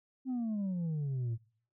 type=exponential sweep; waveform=sine; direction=down; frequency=266.2 to 110 Hz; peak=-29 dBFS; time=0.25-1.38 s; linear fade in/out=50 ms; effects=noise-tail reverb RT60 0.5 s tail -23 dB re dry + tanh soft clip ceiling -31 dBFS